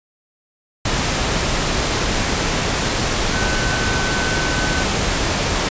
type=tone in noise; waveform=sine; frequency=1516 Hz; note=F#6; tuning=42 cents sharp; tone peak=-24 dBFS; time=3.33-4.83 s; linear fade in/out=5 ms; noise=pink; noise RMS=-19 dBFS; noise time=0.85-5.69 s; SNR=-8 dB; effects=resampled to 16000 Hz